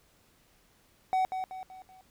triangle tone with echo, 751 Hz, F#5, 26 cents sharp, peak -22 dBFS, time 1.13-1.25 s, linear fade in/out 0 ms, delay 190 ms, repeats 4, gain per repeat -7 dB, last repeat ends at 2.01 s, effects pink hiss -65 dBFS RMS until 2.1 s

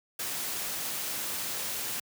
white noise, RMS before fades -34 dBFS, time 0.19-2 s, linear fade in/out 5 ms, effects high-pass 100 Hz 12 dB/octave

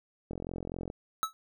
click train, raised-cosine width 2 ms, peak -24 dBFS, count 27, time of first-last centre 0.31-0.901 s, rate 44 Hz
square tone with exponential decay, 1300 Hz, E6, 24 cents flat, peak -24 dBFS, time 1.23-1.33 s, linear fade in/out 0 ms, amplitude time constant 21 ms
effects none

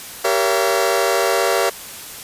sawtooth chord, G diminished seventh, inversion none, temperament just, 392 / 470.4 / 564.5 / 677.4 Hz, G4 / Bb4 / Db5 / Fb5, 0 / +16 / +31 / +47 cents, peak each -17 dBFS, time 0.24-1.7 s, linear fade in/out 10 ms, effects white hiss -34 dBFS RMS until 2.23 s + resampled to 32000 Hz

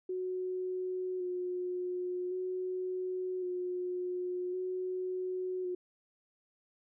sine tone with vibrato, 364.8 Hz, F#4, 24 cents flat, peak -33 dBFS, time 0.09-5.75 s, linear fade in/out 5 ms, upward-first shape square, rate 0.45 Hz, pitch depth 18 cents each way, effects none

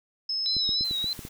sine tone, 5190 Hz, E8, 28 cents flat, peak -26 dBFS, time 0.29-0.84 s, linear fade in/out 5 ms
sine tone with vibrato, 3951 Hz, B7, in tune, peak -26 dBFS, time 0.46-1.13 s, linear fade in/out 0 ms, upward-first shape sine, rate 3.3 Hz, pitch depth 68 cents each way
clicks, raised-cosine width 3 ms, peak -25 dBFS, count 7, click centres 0.567 / 0.692 / 0.81 / 0.911 / 1.043 / 1.192 / 1.251 s
white noise, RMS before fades -45 dBFS, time 0.84-1.29 s, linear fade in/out 10 ms
effects none

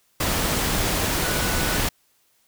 sine tone in noise, 1480 Hz, F#6, in tune, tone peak -32 dBFS, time 1.24-1.77 s, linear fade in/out 5 ms, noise pink, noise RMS -23 dBFS, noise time 0.2-1.89 s, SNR -12 dB, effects white hiss -64 dBFS RMS until 2.47 s

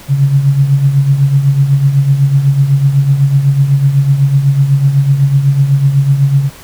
sine tone with tremolo, 138.7 Hz, C#3, 1 cent sharp, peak -3 dBFS, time 0.08-6.5 s, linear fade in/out 50 ms, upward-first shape triangle, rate 8 Hz, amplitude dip 70%, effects pink hiss -35 dBFS RMS until 6.63 s

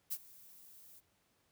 violet noise with ADSR envelope, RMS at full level -36 dBFS, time 0.1-1.01 s, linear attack 23 ms, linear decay 52 ms, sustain -22 dB, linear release 28 ms, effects pink hiss -75 dBFS RMS until 1.51 s + high-pass 60 Hz 12 dB/octave

